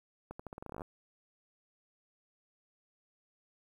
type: accelerating click train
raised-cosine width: 1 ms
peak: -29 dBFS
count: 15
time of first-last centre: 0.31-0.818 s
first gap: 85 ms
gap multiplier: 0.85
effects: 10-bit